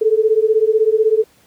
sine beating tone pair, 430 / 446 Hz, A4 / A4, -40 / +23 cents, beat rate 16 Hz, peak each -14 dBFS, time 0.01-1.24 s, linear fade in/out 10 ms, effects pink hiss -53 dBFS RMS until 1.46 s + high-pass 80 Hz 12 dB/octave

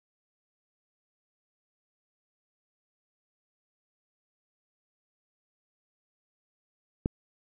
click, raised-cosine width 3 ms, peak -13 dBFS, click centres 7.059 s, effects none

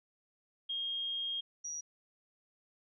sine tone pair in turn, 3240 / 5773 Hz, G#7 / F#8, -43 / -44 cents, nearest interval minor seventh, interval 999 cents, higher second, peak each -34 / -38 dBFS, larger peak first, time 0.69-1.41 / 1.64-1.81 s, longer first, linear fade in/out 10 ms, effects none

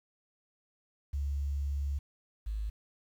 sine tone pair in turn, 70.6 / 52.89 Hz, C#2 / G#1, +32 / +32 cents, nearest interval perfect fourth, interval 500 cents, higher first, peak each -30 / -32 dBFS, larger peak first, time 1.13-1.99 / 2.46-2.7 s, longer first, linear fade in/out 10 ms, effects 10-bit

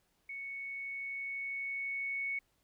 sine tone with level ramp, 2217 Hz, C#7, in tune, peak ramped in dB -40 to -33 dBFS, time 0.29-2.39 s, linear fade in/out 5 ms, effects pink hiss -75 dBFS RMS until 2.63 s

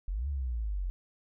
sine exponential two-way sweep, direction up then down, 40.97 to 73.42 to 43.2 Hz, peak -30 dBFS, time 0.08-0.9 s, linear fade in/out 0 ms, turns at 0.28 s, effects none

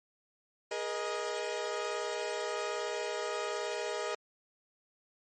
sawtooth chord, Ab suspended second, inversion none, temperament equal with one note detuned, 415.3 / 476.5 / 622.3 Hz, Ab4 / Bb4 / Eb5, 0 / +38 / 0 cents, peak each -34 dBFS, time 0.71-4.15 s, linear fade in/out 5 ms, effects MP3 32 kbps

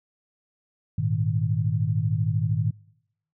sine chord, Ab suspended second, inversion none, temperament just, 103.83 / 116.8 / 155.74 Hz, Ab2 / Bb2 / Eb3, 0 / +4 / +2 cents, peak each -26 dBFS, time 0.98-2.71 s, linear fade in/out 5 ms, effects noise-tail reverb RT60 0.8 s tail -24 dB re dry

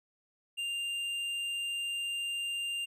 triangle tone with hard clipping, 2794 Hz, F7, in tune, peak -34 dBFS, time 0.57-2.86 s, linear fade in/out 20 ms, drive 10 dB, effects none

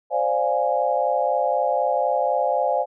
sine chord, D half-diminished seventh, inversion third, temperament equal, 523.3 / 587.3 / 698.5 / 830.6 Hz, C5 / D5 / F5 / Ab5, 0 / 0 / 0 / 0 cents, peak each -24 dBFS, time 0.1-2.86 s, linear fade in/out 50 ms, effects none

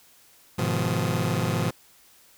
sawtooth chord, F half-diminished seventh, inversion first, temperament just, 104.77 / 125.72 / 157.15 / 174.61 Hz, Ab2 / Cb3 / Eb3 / F3, +16 / +31 / +18 / 0 cents, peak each -25 / -24 / -25 / -25 dBFS, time 0.58-1.71 s, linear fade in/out 10 ms, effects white hiss -56 dBFS RMS until 2.37 s

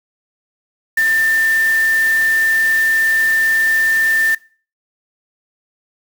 sine tone in noise, 1789 Hz, A6, 28 cents sharp, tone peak -11 dBFS, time 0.97-4.35 s, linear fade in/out 5 ms, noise white, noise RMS -29 dBFS, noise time 0.97-4.35 s, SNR +15 dB, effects noise-tail reverb RT60 0.4 s tail -22 dB re dry

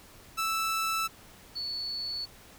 sawtooth / sine tone pair in turn, 1318.5 / 4435 Hz, E6 / C#8, 0 / 0 cents, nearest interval octave + major sixth, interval 2100 cents, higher second, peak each -24 / -32 dBFS, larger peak first, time 0.37-1.08 / 1.55-2.26 s, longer neither, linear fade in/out 20 ms, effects pink hiss -53 dBFS RMS until 2.58 s

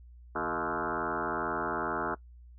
sine tone with frequency modulation, 865 Hz, A5, 30 cents flat, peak -29 dBFS, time 0.35-2.15 s, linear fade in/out 10 ms, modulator 82.3 Hz, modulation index 7.4, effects noise-tail reverb RT60 0.1 s tail -20 dB re dry + added 60 Hz sine -49 dBFS peak until 2.58 s

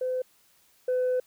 sine tone pair in turn, 510 / 505 Hz, C5 / B4, -44 / +39 cents, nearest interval unison, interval 17 cents, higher first, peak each -25 / -21 dBFS, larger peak second, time 0.01-0.22 / 0.88-1.2 s, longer second, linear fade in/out 5 ms, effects tanh soft clip ceiling -21 dBFS + white hiss -63 dBFS RMS until 1.26 s

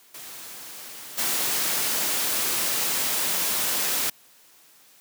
white noise with level steps, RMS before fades -40 / -25 dBFS, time 0.14-4.1 s, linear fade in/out 5 ms, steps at 1.17 s, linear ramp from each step 20 ms, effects white hiss -55 dBFS RMS until 5 s + high-pass 150 Hz 12 dB/octave

